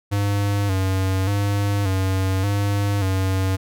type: tone with vibrato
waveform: square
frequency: 98 Hz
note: G2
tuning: in tune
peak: -19 dBFS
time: 0.11-3.57 s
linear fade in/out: 20 ms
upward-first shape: square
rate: 0.86 Hz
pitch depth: 55 cents each way
effects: none